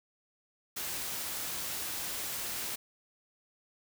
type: noise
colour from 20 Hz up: white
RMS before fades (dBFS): -37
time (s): 0.76-2.76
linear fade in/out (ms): 10
effects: none